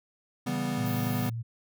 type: chord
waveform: square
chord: C# half-diminished seventh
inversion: none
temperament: equal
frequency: 138.59 / 164.81 / 196 / 246.9 Hz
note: C#3 / E3 / G3 / B3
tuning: 0 / 0 / 0 / 0 cents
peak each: -36 / -37 / -36 / -32 dBFS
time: 0.46-1.3 s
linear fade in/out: 10 ms
type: tone with vibrato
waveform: sine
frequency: 115.1 Hz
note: A#2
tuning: 22 cents flat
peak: -31 dBFS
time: 0.77-1.43 s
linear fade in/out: 20 ms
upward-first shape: square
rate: 3.4 Hz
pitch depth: 9 cents each way
type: high-pass noise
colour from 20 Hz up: white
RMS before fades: -42 dBFS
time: 0.85-1.3 s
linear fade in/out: 10 ms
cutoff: 11000 Hz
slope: 96 dB/octave
effects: none